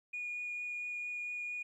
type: tone with vibrato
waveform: sine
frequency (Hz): 2445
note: D#7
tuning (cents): -31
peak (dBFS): -36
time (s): 0.13-1.63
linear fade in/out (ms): 10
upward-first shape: triangle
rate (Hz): 4.4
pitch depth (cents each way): 9
effects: tanh soft clip ceiling -33 dBFS + 13-bit